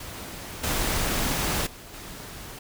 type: noise with level steps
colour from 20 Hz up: pink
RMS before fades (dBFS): -38 / -26 / -44 / -40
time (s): 0-2.59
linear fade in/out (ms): 5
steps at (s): 0.63 / 1.66 / 1.93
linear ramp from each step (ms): 10
effects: none